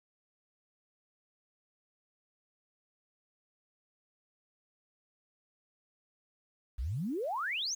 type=exponential sweep; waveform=sine; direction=up; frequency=52.1 to 6800 Hz; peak=-32 dBFS; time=6.78-7.75 s; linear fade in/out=10 ms; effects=10-bit